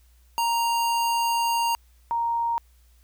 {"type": "tone pair in turn", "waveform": ["square", "sine"], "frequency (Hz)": [932.3, 932.3], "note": ["A#5", "A#5"], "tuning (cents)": [0, 0], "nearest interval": "unison", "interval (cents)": 0, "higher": "neither", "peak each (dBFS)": -22, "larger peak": "neither", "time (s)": [[0.38, 1.75], [2.11, 2.58]], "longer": "first", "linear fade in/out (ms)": 0, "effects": ["added 60 Hz sine -54 dBFS peak until 3.03 s", "white hiss -65 dBFS RMS until 3.03 s"]}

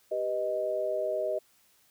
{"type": "chord", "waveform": "sine", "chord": "G augmented", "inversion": "none", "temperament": "equal", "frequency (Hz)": [392, 493.9, 622.3], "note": ["G4", "B4", "D#5"], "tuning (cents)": [0, 0, 0], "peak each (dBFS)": [-35, -35, -29], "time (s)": [0.11, 1.39], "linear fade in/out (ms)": 10, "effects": ["white hiss -65 dBFS RMS until 1.9 s"]}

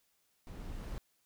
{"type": "noise with level ramp", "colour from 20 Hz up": "brown", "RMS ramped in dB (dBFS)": [-46, -40], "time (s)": [0.47, 0.98], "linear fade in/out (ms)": 0, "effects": ["white hiss -75 dBFS RMS until 1.25 s"]}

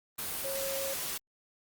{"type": "tone in noise", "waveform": "sine", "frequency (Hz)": 544, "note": "C#5", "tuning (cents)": -33, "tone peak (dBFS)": -35, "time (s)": [0.44, 0.94], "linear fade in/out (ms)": 10, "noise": "white", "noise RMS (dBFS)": -36, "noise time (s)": [0.18, 1.18], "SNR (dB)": -2, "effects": ["Opus 32 kbps"]}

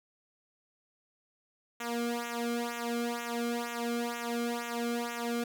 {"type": "tone with flanger", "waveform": "sawtooth", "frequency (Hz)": 236.6, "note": "A#3", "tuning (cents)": 26, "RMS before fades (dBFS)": -34, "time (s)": [1.8, 5.44], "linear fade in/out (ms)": 5, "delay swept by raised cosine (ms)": [0.21, 1.12], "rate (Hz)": 2.1, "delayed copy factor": -1, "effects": []}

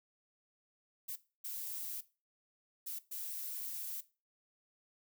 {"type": "noise bursts at uneven times", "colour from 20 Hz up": "violet", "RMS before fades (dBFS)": -42, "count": 4, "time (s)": [[1.08, 1.16], [1.44, 2.01], [2.86, 2.99], [3.11, 4.01]], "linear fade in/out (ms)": 10, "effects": ["noise-tail reverb RT60 0.3 s tail -17 dB re dry"]}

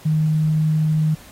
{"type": "tone", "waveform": "sine", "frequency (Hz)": 155.56, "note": "D#3", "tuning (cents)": 0, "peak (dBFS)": -15, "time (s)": [0.05, 1.15], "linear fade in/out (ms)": 10, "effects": ["pink hiss -45 dBFS RMS until 1.31 s", "AAC 48 kbps"]}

